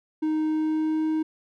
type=tone with pitch glide; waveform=triangle; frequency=311.1 to 314 Hz; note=D#4 to D#4; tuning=0 to +16 cents; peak=-20 dBFS; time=0.22-1.23 s; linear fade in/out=10 ms; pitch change=+16 cents; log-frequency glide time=0.47-1.08 s; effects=none